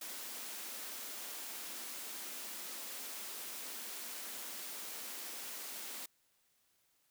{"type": "high-pass noise", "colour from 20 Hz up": "white", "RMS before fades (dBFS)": -45, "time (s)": [0.01, 6.06], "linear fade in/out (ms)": 5, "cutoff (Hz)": 200, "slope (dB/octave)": 96, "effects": ["white hiss -75 dBFS RMS until 7.1 s"]}